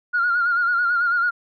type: tone with vibrato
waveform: sine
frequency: 1417 Hz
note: F6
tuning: 25 cents sharp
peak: -16 dBFS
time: 0.13-1.31 s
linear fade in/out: 20 ms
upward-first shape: sine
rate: 9.1 Hz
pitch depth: 55 cents each way
effects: tanh soft clip ceiling -12 dBFS

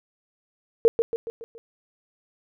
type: tone with echo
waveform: sine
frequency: 459.5 Hz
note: A#4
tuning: 25 cents flat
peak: -11 dBFS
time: 0.85-0.88 s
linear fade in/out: 0 ms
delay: 140 ms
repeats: 5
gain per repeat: -6 dB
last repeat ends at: 1.58 s
effects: none

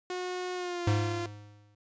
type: tone with pitch glide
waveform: sawtooth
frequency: 363 to 345.2 Hz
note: F#4 to F4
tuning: -33 to -20 cents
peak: -29 dBFS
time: 0.1-1.26 s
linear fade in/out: 2 ms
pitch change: -87 cents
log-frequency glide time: 0.55-0.88 s
type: tone with exponential decay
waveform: square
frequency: 103.83 Hz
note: G#2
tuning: in tune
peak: -23 dBFS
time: 0.87-1.75 s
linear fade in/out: 5 ms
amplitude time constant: 190 ms
effects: resampled to 16000 Hz

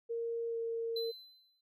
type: tone with pitch glide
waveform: sine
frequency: 463.7 to 458.9 Hz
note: A#4 to A#4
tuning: -9 to -27 cents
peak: -34 dBFS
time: 0.09-1.12 s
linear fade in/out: 20 ms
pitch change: -18 cents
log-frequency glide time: 0.48-0.57 s
type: tone with exponential decay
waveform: triangle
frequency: 4048 Hz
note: B7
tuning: 42 cents sharp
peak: -35 dBFS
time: 0.96-1.61 s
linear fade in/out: 5 ms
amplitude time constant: 140 ms
effects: none

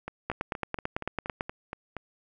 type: two click trains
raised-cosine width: 0.5 ms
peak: -20 / -14 dBFS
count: 9 / 11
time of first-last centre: 0.08-1.967 / 0.3-1.409 s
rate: 4.24 / 9.02 Hz
effects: none

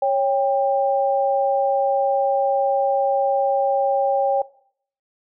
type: tone pair together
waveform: sine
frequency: 552 / 793.6 Hz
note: C#5 / G5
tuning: -7 / +21 cents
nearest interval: tritone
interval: 628 cents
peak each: -19 dBFS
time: 0.02-4.42 s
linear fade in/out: 5 ms
effects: noise-tail reverb RT60 0.6 s tail -19 dB re dry

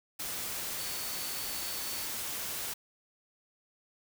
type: tone in noise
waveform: sine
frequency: 4475 Hz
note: C#8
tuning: 16 cents sharp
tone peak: -44 dBFS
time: 0.78-2.06 s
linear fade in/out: 10 ms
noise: white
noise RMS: -37 dBFS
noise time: 0.19-2.74 s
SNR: -10 dB
effects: none

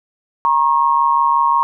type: tone pair together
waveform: sine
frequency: 943 / 1088.6 Hz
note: A#5 / C#6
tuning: +20 / -32 cents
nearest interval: major second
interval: 248 cents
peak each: -14 dBFS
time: 0.45-1.63 s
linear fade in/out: 0 ms
effects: none

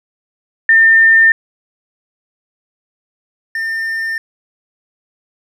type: tone pair in turn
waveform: sine / triangle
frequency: 1805 / 1805 Hz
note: A6 / A6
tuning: +44 / +44 cents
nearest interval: unison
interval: 0 cents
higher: neither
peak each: -5 / -15 dBFS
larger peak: first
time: 0.69-1.32 / 3.55-4.18 s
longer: neither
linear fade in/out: 2 ms
effects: none

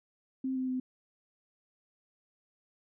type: tone with pitch steps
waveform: sine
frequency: 262.7 / 258.5 / 255.9 Hz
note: C4 / C4 / C4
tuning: +7 / -21 / -38 cents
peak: -30 dBFS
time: 0.44-0.8 s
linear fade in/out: 5 ms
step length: 120 ms
effects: none

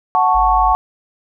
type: chord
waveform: sine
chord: F# minor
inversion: none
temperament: equal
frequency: 740 / 880 / 1108.7 Hz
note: F#5 / A5 / C#6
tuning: 0 / 0 / 0 cents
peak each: -15 dBFS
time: 0.15-0.75 s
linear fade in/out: 0 ms
type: tone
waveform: sine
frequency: 51 Hz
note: G#1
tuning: 31 cents flat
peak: -21 dBFS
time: 0.34-0.74 s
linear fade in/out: 20 ms
effects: none

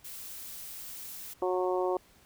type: noise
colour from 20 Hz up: blue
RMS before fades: -43 dBFS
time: 0.04-1.34 s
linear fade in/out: 10 ms
type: harmonic tone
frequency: 182.9 Hz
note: F#3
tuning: 20 cents flat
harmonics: 2 / 3 / 4 / 5 / 6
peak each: -29 / -33 / -35 / -37 / -39 dBFS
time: 1.42-1.97 s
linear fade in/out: 2 ms
effects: pink hiss -61 dBFS RMS until 2.25 s

